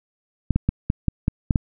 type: clicks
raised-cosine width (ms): 5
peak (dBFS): -6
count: 8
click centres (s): 0.507 / 0.56 / 0.69 / 0.901 / 1.083 / 1.281 / 1.508 / 1.558
effects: none